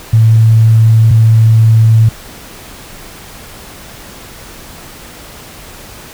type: tone pair in turn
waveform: sine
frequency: 111.8 / 111.8 Hz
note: A2 / A2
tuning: +28 / +28 cents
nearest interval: unison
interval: 0 cents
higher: neither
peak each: -3 dBFS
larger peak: neither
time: 0.13-1.11 / 1.11-2.09 s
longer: neither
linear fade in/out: 5 ms
effects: pink hiss -32 dBFS RMS until 6.13 s